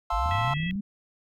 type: chord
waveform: triangle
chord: F major seventh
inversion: none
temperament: equal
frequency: 698.5 / 880 / 1046.5 / 1318.5 Hz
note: F5 / A5 / C6 / E6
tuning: 0 / 0 / 0 / 0 cents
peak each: -29 dBFS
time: 0.1-0.54 s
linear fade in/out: 5 ms
type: linear sweep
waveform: sine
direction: up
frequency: 41.76 to 208.7 Hz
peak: -27 dBFS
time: 0.12-0.81 s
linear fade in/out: 10 ms
type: click train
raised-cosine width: 5 ms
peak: -29 dBFS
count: 17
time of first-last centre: 0.26-0.757 s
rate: 32.2 Hz
type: harmonic tone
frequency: 654 Hz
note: E5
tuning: 14 cents flat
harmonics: 3 / 4 / 5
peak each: -35 / -37 / -39 dBFS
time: 0.31-0.71 s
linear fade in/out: 0 ms
effects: none